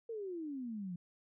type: exponential sweep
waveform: sine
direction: down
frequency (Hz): 469.8 to 170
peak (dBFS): -39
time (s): 0.09-0.96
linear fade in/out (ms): 5
effects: none